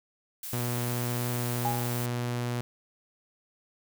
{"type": "noise", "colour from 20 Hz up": "blue", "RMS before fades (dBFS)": -38, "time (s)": [0.43, 2.06], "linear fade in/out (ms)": 2}
{"type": "tone", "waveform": "sawtooth", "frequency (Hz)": 121.2, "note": "B2", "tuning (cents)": -32, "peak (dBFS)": -25, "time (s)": [0.53, 2.61], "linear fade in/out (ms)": 0}
{"type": "tone with exponential decay", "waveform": "sine", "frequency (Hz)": 820, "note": "G#5", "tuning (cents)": -22, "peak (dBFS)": -24, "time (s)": [1.65, 2.05], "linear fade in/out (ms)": 2, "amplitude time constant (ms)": 85}
{"effects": []}